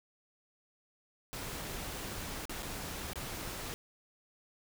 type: noise with dropouts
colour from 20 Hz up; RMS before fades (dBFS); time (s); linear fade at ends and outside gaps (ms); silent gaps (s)
pink; -41; 1.33-3.74; 0; 2.454-2.495 / 2.624-2.629 / 3.133-3.157
effects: none